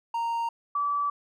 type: tone pair in turn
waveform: triangle / sine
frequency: 928 / 1153.5 Hz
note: A#5 / D6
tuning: -8 / -31 cents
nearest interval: major third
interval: 377 cents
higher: second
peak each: -24 dBFS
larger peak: neither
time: 0.14-0.49 / 0.75-1.1 s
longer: neither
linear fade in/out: 5 ms
effects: none